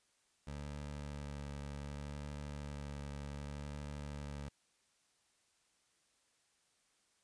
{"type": "tone with vibrato", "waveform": "20% pulse", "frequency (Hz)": 72, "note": "D2", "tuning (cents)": -34, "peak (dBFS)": -38, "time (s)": [0.47, 4.49], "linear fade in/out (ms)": 5, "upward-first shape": "sine", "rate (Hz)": 0.66, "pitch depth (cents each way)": 21, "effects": ["white hiss -75 dBFS RMS until 7.23 s", "resampled to 22050 Hz"]}